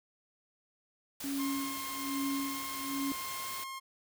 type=noise; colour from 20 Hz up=white; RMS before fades=-42 dBFS; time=1.2-3.64 s; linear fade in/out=5 ms
type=tone with tremolo; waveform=sine; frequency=277.2 Hz; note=C#4; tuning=in tune; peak=-31 dBFS; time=1.24-3.12 s; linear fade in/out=0 ms; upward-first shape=sine; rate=1.2 Hz; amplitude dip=90%
type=tone with vibrato; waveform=sawtooth; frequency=1065 Hz; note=C6; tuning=30 cents sharp; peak=-36 dBFS; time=1.38-3.8 s; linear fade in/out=20 ms; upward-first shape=triangle; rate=0.99 Hz; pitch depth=8 cents each way
effects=none